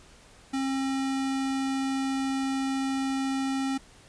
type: tone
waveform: square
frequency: 268.6 Hz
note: C4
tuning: 46 cents sharp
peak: -27 dBFS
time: 0.53-3.78 s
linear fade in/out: 10 ms
effects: pink hiss -54 dBFS RMS until 4.08 s + resampled to 22050 Hz